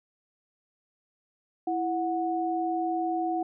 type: tone pair together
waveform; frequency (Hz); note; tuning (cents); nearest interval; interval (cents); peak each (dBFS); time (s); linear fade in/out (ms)
sine; 331.5 / 734.8; E4 / F#5; +10 / -12; octave + major second; 1378; -29 / -28; 1.67-3.43; 5
effects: none